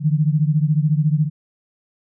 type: beating tone pair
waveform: sine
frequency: 148.3 / 162.3 Hz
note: D3 / E3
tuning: +17 / -27 cents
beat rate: 14 Hz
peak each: -16 / -19 dBFS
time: 0-1.3 s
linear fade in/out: 50 ms
effects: none